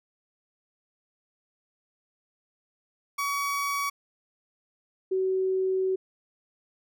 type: tone pair in turn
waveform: 30% pulse / sine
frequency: 1131 / 377.4 Hz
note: C#6 / F#4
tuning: +34 / +34 cents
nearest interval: octave + perfect fifth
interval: 1900 cents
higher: first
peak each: -24 / -23 dBFS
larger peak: second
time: 3.18-3.9 / 5.11-5.96 s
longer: second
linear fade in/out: 10 ms
effects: none